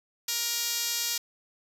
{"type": "tone with band-pass filter", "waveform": "5% pulse", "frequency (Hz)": 470.8, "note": "A#4", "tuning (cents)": 17, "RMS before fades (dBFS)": -30, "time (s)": [0.28, 1.18], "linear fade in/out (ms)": 5, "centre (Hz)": 9200, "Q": 1.2, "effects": []}